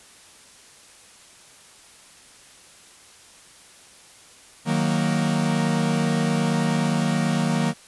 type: chord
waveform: 45% pulse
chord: D# minor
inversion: none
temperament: equal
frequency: 155.56 / 185 / 233.1 Hz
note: D#3 / F#3 / A#3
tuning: 0 / 0 / 0 cents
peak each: -24 / -25 / -24 dBFS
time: 4.65-7.74 s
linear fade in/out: 50 ms
effects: white hiss -49 dBFS RMS until 7.87 s + resampled to 24000 Hz